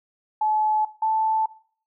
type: tone pair in turn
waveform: sine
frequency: 859 / 878.1 Hz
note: A5 / A5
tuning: -42 / -4 cents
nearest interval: unison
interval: 38 cents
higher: second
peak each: -19 dBFS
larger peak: neither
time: 0.41-0.85 / 1.02-1.46 s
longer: neither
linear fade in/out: 5 ms
effects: noise-tail reverb RT60 0.5 s tail -19 dB re dry